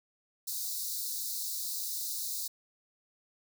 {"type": "high-pass noise", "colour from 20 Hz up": "white", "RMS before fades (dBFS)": -36, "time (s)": [0.47, 2.48], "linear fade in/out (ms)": 10, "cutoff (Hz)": 3800, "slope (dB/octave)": 96, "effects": []}